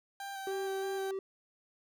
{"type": "tone with vibrato", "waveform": "30% pulse", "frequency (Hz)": 784, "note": "G5", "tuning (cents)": 0, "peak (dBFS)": -37, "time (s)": [0.2, 1.11], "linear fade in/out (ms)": 2, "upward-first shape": "square", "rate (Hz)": 3.2, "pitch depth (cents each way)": 17}
{"type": "tone", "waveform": "triangle", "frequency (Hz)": 385.9, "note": "G4", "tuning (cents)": -27, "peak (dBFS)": -32, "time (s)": [0.47, 1.19], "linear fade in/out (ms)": 2}
{"effects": []}